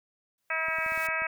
white noise with exponential growth, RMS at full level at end -42 dBFS, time 0.38-1.07 s, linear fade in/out 1 ms, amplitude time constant 150 ms
harmonic tone, 321.7 Hz, E4, 42 cents flat, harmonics 2 / 3 / 4 / 5 / 6 / 7 / 8, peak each -37 / -39 / -35 / -33 / -35 / -33 / -35 dBFS, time 0.5-1.27 s, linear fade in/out 5 ms
clicks, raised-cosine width 3 ms, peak -36 dBFS, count 7, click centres 0.685 / 0.786 / 0.863 / 0.921 / 0.976 / 1.087 / 1.22 s
effects none

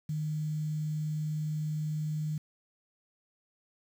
sine tone with quantisation, 153.3 Hz, D#3, 25 cents flat, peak -30 dBFS, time 0.09-2.38 s, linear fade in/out 5 ms, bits 9, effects none

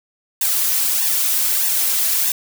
blue noise with flanger, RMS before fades -18 dBFS, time 0.41-2.32 s, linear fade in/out 2 ms, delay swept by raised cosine 1.1 to 4 ms, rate 1.6 Hz, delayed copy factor +0.8, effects none

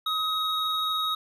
triangle tone pair together, 1267 / 3777 Hz, D#6 / A#7, +31 / +22 cents, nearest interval octave + perfect fifth, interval 1891 cents, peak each -26 dBFS, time 0.06-1.15 s, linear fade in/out 5 ms, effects none

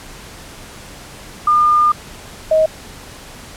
sine tone pair in turn, 1209 / 630.9 Hz, D6 / D#5, +50 / +24 cents, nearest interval major seventh, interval 1126 cents, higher first, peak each -9 dBFS, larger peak neither, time 1.47-1.92 / 2.51-2.66 s, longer first, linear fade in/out 5 ms, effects pink hiss -36 dBFS RMS until 3.56 s + low-pass 11000 Hz 12 dB/octave

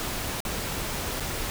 pink noise with dropouts, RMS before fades -31 dBFS, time 0-1.5 s, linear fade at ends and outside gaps 0 ms, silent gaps 0.404-0.451 / 1.199-1.205 s, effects none

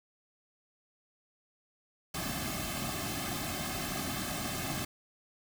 pink noise with comb filter, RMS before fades -36 dBFS, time 2.14-4.85 s, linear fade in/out 5 ms, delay 2.1 ms, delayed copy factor -0.9, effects none

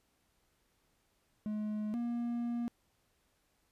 triangle tone pair in turn, 212.2 / 237.4 Hz, G#3 / A#3, +38 / +32 cents, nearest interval major second, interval 194 cents, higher second, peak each -32 / -31 dBFS, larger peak second, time 1.46-1.94 / 1.94-2.68 s, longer second, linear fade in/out 0 ms, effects pink hiss -75 dBFS RMS until 3.71 s + resampled to 32000 Hz

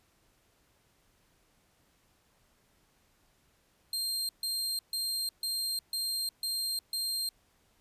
sawtooth tone bursts, 4186 Hz, C8, in tune, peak -28 dBFS, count 7, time 3.93-7.29 s, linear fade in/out 2 ms, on 360 ms, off 140 ms, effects pink hiss -69 dBFS RMS until 7.8 s + resampled to 32000 Hz

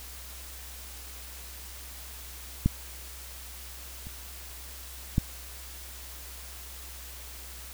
clicks, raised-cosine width 5 ms, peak -9 / -30 / -10 dBFS, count 3, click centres 2.66 / 4.069 / 5.181 s, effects added 63 Hz sine -45 dBFS peak until 7.73 s + white hiss -45 dBFS RMS until 7.73 s

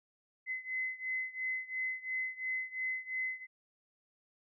sine beating tone pair, 2038 / 2040.9 Hz, C7 / C7, -46 / -44 cents, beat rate 2.9 Hz, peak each -37 / -39 dBFS, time 0.46-3.47 s, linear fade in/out 50 ms, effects none

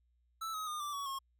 square tone with pitch steps, 1318 / 1267.2 / 1218.4 / 1171.5 / 1126.4 / 1083 Hz, E6 / D#6 / D#6 / D6 / C#6 / C#6, -1 / +31 / -37 / -5 / +27 / -41 cents, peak -38 dBFS, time 0.41-1.19 s, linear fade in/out 10 ms, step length 130 ms, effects added 60 Hz sine -70 dBFS peak until 1.39 s

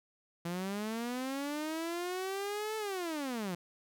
sawtooth linear two-way sweep, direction up then down, 167.8 to 440 to 167.8 Hz, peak -31 dBFS, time 0.45-3.55 s, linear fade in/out 5 ms, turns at 2.77 s, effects none

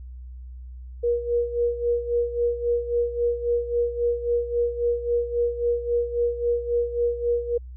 sine tone with tremolo, 476.6 Hz, A#4, 38 cents sharp, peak -18 dBFS, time 1.03-7.58 s, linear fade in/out 10 ms, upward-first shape sine, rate 3.7 Hz, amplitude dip 75%, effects added 62 Hz sine -36 dBFS peak until 7.76 s

